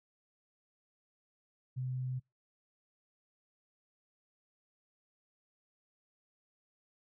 sine tone, 128.1 Hz, C3, 36 cents flat, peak -34 dBFS, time 1.76-2.2 s, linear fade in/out 20 ms, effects noise-tail reverb RT60 0.2 s tail -26 dB re dry

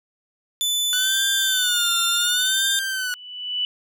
sawtooth tone with pitch glide, 3500 to 3596 Hz, A7 to A7, -10 to +37 cents, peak -17 dBFS, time 0.61-2.79 s, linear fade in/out 0 ms, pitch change +47 cents, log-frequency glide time 0.94-1.96 s
sawtooth tone with vibrato, 1480 Hz, F#6, in tune, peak -20 dBFS, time 0.93-3.14 s, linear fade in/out 0 ms, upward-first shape sine, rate 0.69 Hz, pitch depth 120 cents each way
sine tone with exponential growth, 2972 Hz, F#7, 7 cents sharp, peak -19 dBFS, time 2.73-3.65 s, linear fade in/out 1 ms, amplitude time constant 200 ms
effects none

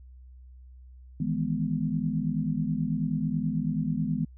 sine chord, E major seventh, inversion third, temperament equal, 155.56 / 164.81 / 207.7 / 246.9 Hz, D#3 / E3 / G#3 / B3, 0 / 0 / 0 / 0 cents, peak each -31 dBFS, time 1.2-4.25 s, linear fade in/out 5 ms, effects added 63 Hz sine -46 dBFS peak until 4.37 s

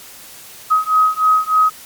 sine beating tone pair, 1263 / 1266.3 Hz, D#6 / D#6, +26 / +30 cents, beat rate 3.3 Hz, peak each -14 dBFS, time 0.7-1.7 s, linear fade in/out 20 ms, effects white hiss -38 dBFS RMS until 1.85 s + MP3 96 kbps

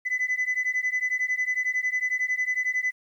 sine beating tone pair, 2001 / 2012 Hz, B6 / B6, +22 / +32 cents, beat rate 11 Hz, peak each -25 dBFS, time 0.05-2.92 s, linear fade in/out 20 ms, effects tanh soft clip ceiling -20 dBFS + 10-bit

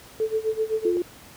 sine tone with tremolo, 438.9 Hz, A4, 4 cents flat, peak -19 dBFS, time 0.2-0.97 s, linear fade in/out 0 ms, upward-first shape sine, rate 7.8 Hz, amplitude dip 90%
sine tone, 351.3 Hz, F4, 10 cents sharp, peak -21 dBFS, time 0.85-1.02 s, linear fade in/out 2 ms
effects pink hiss -47 dBFS RMS until 1.36 s + high-pass 60 Hz 12 dB/octave

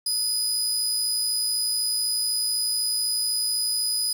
25% pulse tone, 4978 Hz, D#8, in tune, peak -18 dBFS, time 0.06-4.13 s, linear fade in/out 5 ms, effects 8-bit

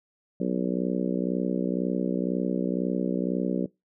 harmonic tone, 62 Hz, B1, 7 cents sharp, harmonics 3 / 4 / 5 / 6 / 7 / 8 / 9, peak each -28 / -30 / -32 / -34 / -35 / -36 / -37 dBFS, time 0.4-3.66 s, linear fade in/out 5 ms, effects noise-tail reverb RT60 0.2 s tail -22 dB re dry

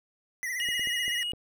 square tone with vibrato, 1958 Hz, B6, 15 cents flat, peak -31 dBFS, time 0.43-1.23 s, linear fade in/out 0 ms, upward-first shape triangle, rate 16 Hz, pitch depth 100 cents each way
triangle tone, 2888 Hz, F#7, 43 cents flat, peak -28 dBFS, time 0.6-1.32 s, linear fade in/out 0 ms
clicks, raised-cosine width 2 ms, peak -31 dBFS, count 5, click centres 0.688 / 0.795 / 0.873 / 1.08 / 1.335 s
effects none

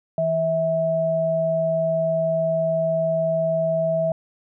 sine tone pair together, 162.75 / 651 Hz, E3 / E5, -22 / -22 cents, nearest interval 2 octaves, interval 2400 cents, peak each -27 / -19 dBFS, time 0.18-4.12 s, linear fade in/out 2 ms, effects none

